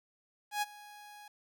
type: tone with ADSR envelope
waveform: sawtooth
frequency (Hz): 830.6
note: G#5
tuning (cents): 0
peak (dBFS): -25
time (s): 0.51-1.28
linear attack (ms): 110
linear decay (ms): 27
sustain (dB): -21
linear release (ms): 4
effects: 11-bit